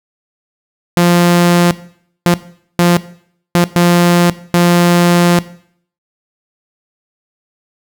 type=tone bursts at uneven times; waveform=sawtooth; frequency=174.2 Hz; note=F3; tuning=4 cents flat; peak=-3 dBFS; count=6; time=0.97-1.71 / 2.26-2.34 / 2.79-2.97 / 3.55-3.64 / 3.76-4.3 / 4.54-5.39 s; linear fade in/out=0 ms; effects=noise-tail reverb RT60 0.6 s tail -17 dB re dry